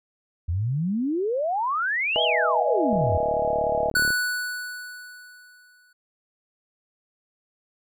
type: exponential two-way sweep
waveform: sine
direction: up then down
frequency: 79.3 to 3348 to 79.3 Hz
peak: -22 dBFS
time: 0.48-3.18 s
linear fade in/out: 10 ms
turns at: 2.23 s
type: chord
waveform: sine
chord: E major seventh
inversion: second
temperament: equal with one note detuned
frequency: 487.1 / 622.3 / 659.3 / 830.6 Hz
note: B4 / D#5 / E5 / G#5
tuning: -24 / 0 / 0 / 0 cents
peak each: -28 / -26 / -26 / -27 dBFS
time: 2.16-3.9 s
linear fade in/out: 0 ms
type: click train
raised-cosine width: 2 ms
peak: -21 dBFS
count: 44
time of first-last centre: 2.93-4.105 s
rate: 36.6 Hz
type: tone with exponential decay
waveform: square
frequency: 1480 Hz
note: F#6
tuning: in tune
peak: -18 dBFS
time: 3.95-5.93 s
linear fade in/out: 5 ms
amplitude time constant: 430 ms
effects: none